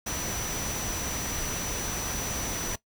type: tone in noise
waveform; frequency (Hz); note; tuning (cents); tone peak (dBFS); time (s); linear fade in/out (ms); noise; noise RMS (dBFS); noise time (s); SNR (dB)
sine; 5920; F#8; 0; -34; 0.06-2.76; 10; pink; -33; 0.06-2.76; -4
effects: noise-tail reverb RT60 0.1 s tail -18 dB re dry